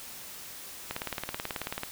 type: click train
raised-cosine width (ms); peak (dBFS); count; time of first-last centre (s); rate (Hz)
0.3; -16; 18; 0.91-1.834; 18.4
effects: white hiss -44 dBFS RMS until 1.91 s